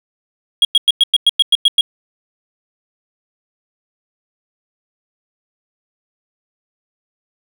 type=tone bursts; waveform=triangle; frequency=3291 Hz; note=G#7; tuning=16 cents flat; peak=-5 dBFS; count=10; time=0.62-1.81 s; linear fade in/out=2 ms; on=29 ms; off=100 ms; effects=none